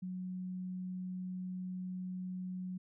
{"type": "tone", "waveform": "sine", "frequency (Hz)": 183.7, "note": "F#3", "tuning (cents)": -12, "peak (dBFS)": -38, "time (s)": [0.02, 2.78], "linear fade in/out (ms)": 10, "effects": []}